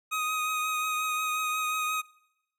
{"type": "tone with vibrato", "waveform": "25% pulse", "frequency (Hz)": 1252, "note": "D#6", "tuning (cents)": 10, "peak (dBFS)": -24, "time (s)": [0.11, 2.02], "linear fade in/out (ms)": 20, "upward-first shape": "triangle", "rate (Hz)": 5.6, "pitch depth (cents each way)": 21, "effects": ["noise-tail reverb RT60 0.9 s tail -24 dB re dry"]}